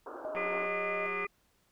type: band-pass noise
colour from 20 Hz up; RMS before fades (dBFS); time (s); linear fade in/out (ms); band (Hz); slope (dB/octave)
pink; -44; 0.06-0.66; 5; 270 to 1500; 96
type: tone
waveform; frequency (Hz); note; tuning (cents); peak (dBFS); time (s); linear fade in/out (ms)
sine; 622.3; D#5; 0; -36; 0.25-1.06; 0
type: click train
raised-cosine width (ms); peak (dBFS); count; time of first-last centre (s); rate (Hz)
0.5; -28; 166; 0.35-1.247; 184
type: harmonic tone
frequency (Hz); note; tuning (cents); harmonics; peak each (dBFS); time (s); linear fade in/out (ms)
403.5; G#4; -50; 1 / 3 / 5 / 6; -38 / -38 / -38 / -38; 0.36-1.27; 10
effects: pink hiss -71 dBFS RMS until 1.71 s